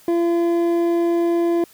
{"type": "tone pair together", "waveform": "triangle", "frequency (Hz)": [341.1, 680], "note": ["F4", "F5"], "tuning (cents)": [-41, -46], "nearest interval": "octave", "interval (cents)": 1195, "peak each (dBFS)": [-14, -25], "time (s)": [0.08, 1.64], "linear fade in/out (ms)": 2, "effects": ["white hiss -50 dBFS RMS until 1.73 s"]}